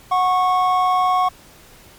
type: tone pair together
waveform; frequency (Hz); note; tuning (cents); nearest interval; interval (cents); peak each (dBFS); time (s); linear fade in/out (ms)
triangle; 735.2 / 1100; F#5 / C#6; -11 / -14; perfect fifth; 697; -15; 0.11-1.29; 10
effects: pink hiss -46 dBFS RMS until 1.98 s + MP3 96 kbps